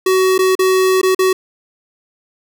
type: tone with dropouts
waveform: square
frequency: 375.3 Hz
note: F#4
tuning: 25 cents sharp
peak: -11 dBFS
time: 0.06-1.33 s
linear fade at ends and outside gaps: 5 ms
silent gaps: 0.38-0.389 / 0.553-0.591 / 1.015-1.03 / 1.148-1.19 s
effects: none